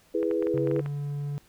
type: chord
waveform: sine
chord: E major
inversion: none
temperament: equal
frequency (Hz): 329.6 / 415.3 / 493.9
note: E4 / G#4 / B4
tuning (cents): 0 / 0 / 0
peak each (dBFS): -28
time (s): 0.14-0.81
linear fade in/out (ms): 10
type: clicks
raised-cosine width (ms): 0.5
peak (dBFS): -24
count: 10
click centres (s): 0.229 / 0.312 / 0.425 / 0.47 / 0.577 / 0.673 / 0.713 / 0.763 / 0.794 / 0.861
type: tone with pitch glide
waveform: triangle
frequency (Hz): 138.59 to 143.89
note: C#3 to D3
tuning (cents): 0 to -35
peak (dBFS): -27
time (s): 0.54-1.38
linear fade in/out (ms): 0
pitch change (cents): +65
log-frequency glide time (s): 0.69-0.79
effects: pink hiss -60 dBFS RMS until 1.48 s